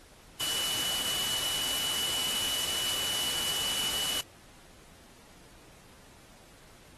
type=tone in noise; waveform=sine; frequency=2960 Hz; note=F#7; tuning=in tune; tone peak=-32 dBFS; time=0.4-4.21 s; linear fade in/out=5 ms; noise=white; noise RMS=-33 dBFS; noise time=0.4-4.21 s; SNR=-2 dB; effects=pink hiss -56 dBFS RMS until 6.97 s + AAC 32 kbps